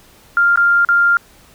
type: tone with dropouts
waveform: sine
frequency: 1396.9 Hz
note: F6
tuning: in tune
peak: -9 dBFS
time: 0.37-1.17 s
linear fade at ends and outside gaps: 1 ms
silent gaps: 0.559-0.574 / 0.849-0.888 s
effects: pink hiss -47 dBFS RMS until 1.54 s